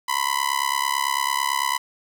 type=tone with amplitude modulation; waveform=sawtooth; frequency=1000 Hz; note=B5; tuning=21 cents sharp; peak=-13 dBFS; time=0.08-1.78 s; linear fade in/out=10 ms; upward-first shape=sine; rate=69 Hz; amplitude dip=100%; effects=8-bit